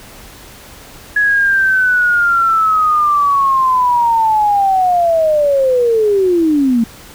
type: linear sweep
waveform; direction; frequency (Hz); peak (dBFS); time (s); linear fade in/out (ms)
sine; down; 1684 to 222; -9; 1.16-6.84; 5
effects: pink hiss -37 dBFS RMS until 7.14 s